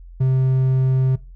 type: tone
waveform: triangle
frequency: 130.81 Hz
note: C3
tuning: in tune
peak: -12 dBFS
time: 0.2-1.16 s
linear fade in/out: 10 ms
effects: noise-tail reverb RT60 0.3 s tail -21 dB re dry + added 43 Hz sine -37 dBFS peak until 1.35 s